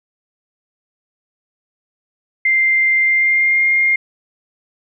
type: tone with pitch glide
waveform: sine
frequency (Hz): 2093 to 2122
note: C7 to C7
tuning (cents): 0 to +24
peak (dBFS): -11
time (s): 2.45-3.96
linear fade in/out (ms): 5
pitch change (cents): +24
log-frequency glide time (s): 3.01-3.65
effects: none